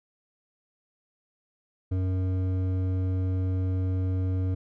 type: tone with hard clipping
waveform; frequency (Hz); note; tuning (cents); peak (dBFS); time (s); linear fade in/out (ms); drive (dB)
sine; 93; F#2; +9; -26; 1.91-4.55; 10; 10
effects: none